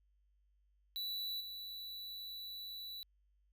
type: tone with level steps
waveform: square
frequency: 3951 Hz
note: B7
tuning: in tune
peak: -39 / -45 dBFS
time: 0.96-3.03 s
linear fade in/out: 0 ms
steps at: 1.4 s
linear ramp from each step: 10 ms
effects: added 50 Hz sine -70 dBFS peak until 3.52 s